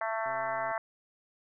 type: harmonic tone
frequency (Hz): 222.8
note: A3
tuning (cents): +22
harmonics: 3 / 4 / 5 / 6 / 7 / 8 / 9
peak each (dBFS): -34 / -36 / -38 / -40 / -41 / -42 / -43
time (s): 0.01-0.78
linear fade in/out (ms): 2
type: click train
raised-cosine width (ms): 1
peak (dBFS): -36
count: 61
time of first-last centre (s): 0.26-0.715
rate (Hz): 132
effects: none